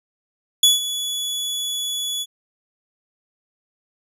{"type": "tone with ADSR envelope", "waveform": "sawtooth", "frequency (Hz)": 3407, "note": "G#7", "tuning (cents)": 44, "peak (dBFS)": -6, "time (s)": [0.63, 2.26], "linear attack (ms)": 4, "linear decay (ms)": 160, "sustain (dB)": -14, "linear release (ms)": 44, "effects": ["resampled to 32000 Hz"]}